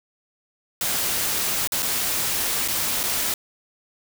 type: noise with dropouts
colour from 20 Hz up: white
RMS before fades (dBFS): -24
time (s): 0.81-3.34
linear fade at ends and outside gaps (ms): 2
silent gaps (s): 1.674-1.72 / 1.823-1.827 / 2.678-2.683 / 3.032-3.036
effects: none